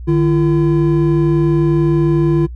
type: tone pair together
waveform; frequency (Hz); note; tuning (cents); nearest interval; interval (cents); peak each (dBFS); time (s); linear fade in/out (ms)
triangle; 151.1 / 339.2; D3 / E4; +50 / +50; octave + major second; 1400; -11; 0.07-2.47; 20
effects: noise-tail reverb RT60 0.1 s tail -21 dB re dry + added 60 Hz sine -26 dBFS peak until 2.55 s